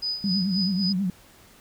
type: tone with tremolo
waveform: sine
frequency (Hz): 4978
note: D#8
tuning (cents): 0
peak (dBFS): -24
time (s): 0.02-0.93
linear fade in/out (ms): 10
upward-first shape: sine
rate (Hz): 3.8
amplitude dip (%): 75
type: tone with vibrato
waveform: sine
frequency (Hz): 190.6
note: G3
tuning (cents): -48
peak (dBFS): -22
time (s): 0.24-1.1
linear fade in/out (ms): 2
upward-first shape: triangle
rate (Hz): 9.3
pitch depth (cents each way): 140
effects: pink hiss -53 dBFS RMS until 1.6 s